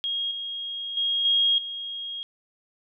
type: tone with level steps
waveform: sine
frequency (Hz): 3266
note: G#7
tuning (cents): -30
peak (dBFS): -25 / -30 / -22 / -18 / -31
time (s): 0.04-2.23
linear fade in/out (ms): 0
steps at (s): 0.31 / 0.97 / 1.25 / 1.58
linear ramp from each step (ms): 2
effects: none